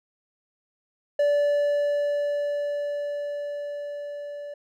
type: tone with level ramp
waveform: triangle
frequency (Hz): 580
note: D5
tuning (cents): -22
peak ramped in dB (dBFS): -16 to -32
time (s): 1.19-4.54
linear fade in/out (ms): 5
effects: none